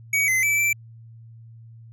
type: tone with pitch steps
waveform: square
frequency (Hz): 2258 / 2053 / 2313 / 2337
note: C#7 / C7 / D7 / D7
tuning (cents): +31 / -33 / -27 / -9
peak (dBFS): -19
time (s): 0.13-0.73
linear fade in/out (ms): 5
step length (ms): 150
effects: added 114 Hz sine -42 dBFS peak until 1.92 s